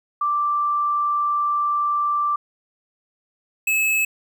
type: tone pair in turn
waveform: sine / square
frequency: 1174.7 / 2592 Hz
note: D6 / E7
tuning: 0 / -30 cents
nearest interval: octave + major second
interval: 1370 cents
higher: second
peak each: -18 dBFS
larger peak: neither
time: 0.21-2.36 / 3.67-4.05 s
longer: first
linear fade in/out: 5 ms
effects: 10-bit